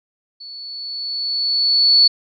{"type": "tone with level ramp", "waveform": "sine", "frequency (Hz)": 4435, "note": "C#8", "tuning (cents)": 0, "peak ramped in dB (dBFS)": [-33, -7], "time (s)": [0.4, 2.08], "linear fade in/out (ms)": 10, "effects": []}